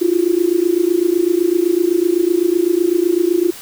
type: tone with amplitude modulation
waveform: sine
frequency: 348.2 Hz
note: F4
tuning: 5 cents flat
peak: -8 dBFS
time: 0.01-3.51 s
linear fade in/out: 10 ms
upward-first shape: sine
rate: 27.9 Hz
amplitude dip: 90%
effects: white hiss -35 dBFS RMS until 3.61 s